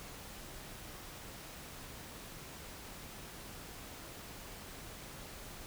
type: silence
effects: pink hiss -49 dBFS RMS until 5.66 s